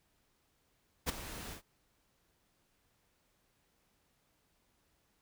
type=noise with ADSR envelope; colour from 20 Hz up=pink; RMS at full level=-31 dBFS; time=1.06-1.62 s; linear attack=32 ms; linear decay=11 ms; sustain=-14 dB; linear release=100 ms; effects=pink hiss -75 dBFS RMS until 5.21 s